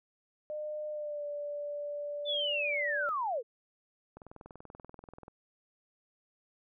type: tone with pitch glide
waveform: sine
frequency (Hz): 605 to 583.4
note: D#5 to D5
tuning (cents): -49 to -12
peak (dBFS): -35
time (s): 0.5-3.09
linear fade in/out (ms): 0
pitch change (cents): -63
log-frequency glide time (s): 0.9-1.25
type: linear sweep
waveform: sine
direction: down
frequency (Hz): 3555 to 423.7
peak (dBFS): -30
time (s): 2.25-3.43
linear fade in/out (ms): 50
type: click train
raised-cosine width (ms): 1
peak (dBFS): -34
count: 24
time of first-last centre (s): 4.17-5.281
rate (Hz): 20.7
effects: none